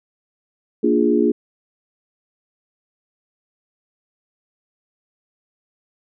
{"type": "chord", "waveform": "sine", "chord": "Bb dominant seventh", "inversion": "none", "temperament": "equal", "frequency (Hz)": [233.1, 293.7, 349.2, 415.3], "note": ["Bb3", "D4", "F4", "Ab4"], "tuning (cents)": [0, 0, 0, 0], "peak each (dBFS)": -19, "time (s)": [0.83, 1.32], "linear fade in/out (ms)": 10, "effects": []}